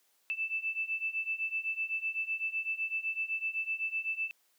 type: beating tone pair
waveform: sine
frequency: 2637 / 2644.9 Hz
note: E7 / E7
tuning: 0 / +5 cents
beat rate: 7.9 Hz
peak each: -36 / -34 dBFS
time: 0.3-4.31 s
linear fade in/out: 0 ms
effects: white hiss -71 dBFS RMS until 4.58 s + high-pass 300 Hz 12 dB/octave